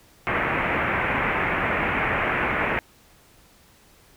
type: low-pass noise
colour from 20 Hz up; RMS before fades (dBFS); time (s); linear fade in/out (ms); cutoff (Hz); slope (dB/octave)
white; -24; 0.27-2.79; 0; 2400; 48
effects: pink hiss -55 dBFS RMS until 4.16 s